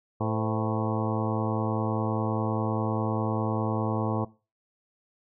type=harmonic tone with a mistuned harmonic; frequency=110 Hz; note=A2; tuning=in tune; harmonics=1 / 2 / 3 / 4 / 5 / 6 / 7 / 8 / 9 / 10; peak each=-29 / -32 / -34 / -35 / -36 / -37 / -37 / -38 / -39 / -39 dBFS; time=0.2-4.25 s; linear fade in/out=10 ms; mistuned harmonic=5; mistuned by=-81 cents; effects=noise-tail reverb RT60 0.3 s tail -19 dB re dry